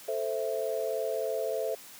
sine chord, A minor, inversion none, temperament equal, 440 / 523.3 / 659.3 Hz, A4 / C5 / E5, 0 / 0 / 0 cents, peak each -33 dBFS, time 0.08-1.75 s, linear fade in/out 5 ms, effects white hiss -49 dBFS RMS until 1.99 s + high-pass 150 Hz 12 dB/octave

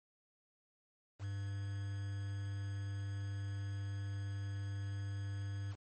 triangle tone with quantisation, 99.7 Hz, G2, 30 cents sharp, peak -36 dBFS, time 1.19-5.76 s, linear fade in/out 50 ms, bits 9, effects MP3 32 kbps

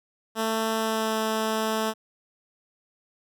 10% pulse tone with pitch glide, 222.4 to 219.7 Hz, A3 to A3, +19 to -2 cents, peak -16 dBFS, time 0.35-1.94 s, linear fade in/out 50 ms, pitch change -21 cents, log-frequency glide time 0.74-1.19 s, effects none

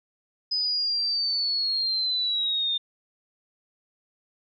sine linear sweep, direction down, 5030 to 3616 Hz, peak -23 dBFS, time 0.51-2.78 s, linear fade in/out 10 ms, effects none

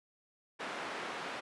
white band-pass noise, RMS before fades -41 dBFS, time 0.59-1.41 s, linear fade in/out 20 ms, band 260 to 1800 Hz, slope 12 dB/octave, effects resampled to 24000 Hz

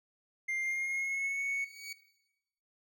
triangle tone with pitch glide, 2100 to 2218 Hz, C7 to C#7, +6 to 0 cents, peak -30 dBFS, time 0.48-1.65 s, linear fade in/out 10 ms, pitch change +94 cents, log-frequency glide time 0.6-1.42 s
20% pulse tone with exponential growth, 2256 Hz, C#7, 30 cents sharp, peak -34 dBFS, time 1.33-1.93 s, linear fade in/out 5 ms, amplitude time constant 130 ms
effects noise-tail reverb RT60 1.0 s tail -17 dB re dry

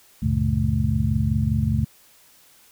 sine tone cluster, 72.5 / 98 / 117.1 / 142.5 / 216.4 Hz, D2 / G2 / A#2 / C#3 / A3, -22 / 0 / +8 / +48 / -29 cents, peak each -25 dBFS, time 0.22-1.85 s, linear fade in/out 10 ms, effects white hiss -54 dBFS RMS until 2.71 s

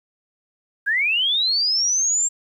sine linear sweep, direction up, 1568 to 7490 Hz, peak -17 dBFS, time 0.86-2.29 s, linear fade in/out 20 ms, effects 9-bit

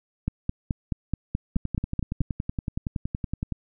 two click trains, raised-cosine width 5 ms, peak -12 / -15 dBFS, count 10 / 22, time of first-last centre 0.28-2.207 / 1.56-3.523 s, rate 4.67 / 10.7 Hz, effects none

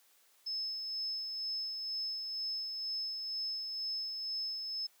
sine tone with tremolo, 5220 Hz, E8, 18 cents flat, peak -34 dBFS, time 0.46-4.87 s, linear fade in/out 10 ms, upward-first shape sine, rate 2.1 Hz, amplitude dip 35%, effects white hiss -67 dBFS RMS until 5 s + high-pass 400 Hz 12 dB/octave

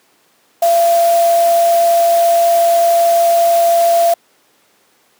sine tone in noise, 681 Hz, F5, 44 cents flat, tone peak -8 dBFS, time 0.62-4.14 s, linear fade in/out 5 ms, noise white, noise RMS -25 dBFS, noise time 0.62-4.14 s, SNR +14 dB, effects pink hiss -54 dBFS RMS until 5.19 s + high-pass 300 Hz 12 dB/octave

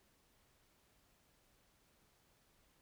silence, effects pink hiss -73 dBFS RMS until 2.81 s

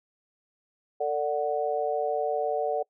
sine chord, D major, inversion second, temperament equal with one note detuned, 448.5 / 587.3 / 740 Hz, A4 / D5 / F#5, +33 / 0 / 0 cents, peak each -29 dBFS, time 1-2.83 s, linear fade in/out 10 ms, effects noise-tail reverb RT60 0.1 s tail -25 dB re dry

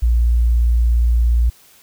sine tone, 58.6 Hz, A#1, 10 cents sharp, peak -11 dBFS, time 0.02-1.5 s, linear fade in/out 10 ms, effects white hiss -49 dBFS RMS until 1.82 s

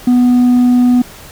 triangle tone with hard clipping, 246.9 Hz, B3, in tune, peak -5 dBFS, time 0.07-1.02 s, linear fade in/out 5 ms, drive 1 dB, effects pink hiss -35 dBFS RMS until 1.31 s

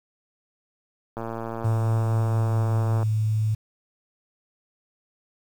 click train, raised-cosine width 1 ms, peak -18 dBFS, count 213, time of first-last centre 1.17-3.03 s, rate 114 Hz
sine tone with pitch glide, 110 to 108.42 Hz, A2 to A2, 0 to -25 cents, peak -20 dBFS, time 1.64-3.55 s, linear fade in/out 10 ms, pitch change -25 cents, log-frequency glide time 2.03-2.65 s
effects 8-bit

